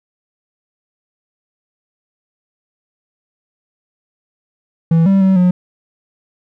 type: tone with pitch steps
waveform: triangle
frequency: 164.5 / 194.6 / 190.6 / 180 Hz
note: E3 / G3 / G3 / F#3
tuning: -3 / -12 / -48 / -47 cents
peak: -6 dBFS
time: 4.91-5.51 s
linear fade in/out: 5 ms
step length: 150 ms
effects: none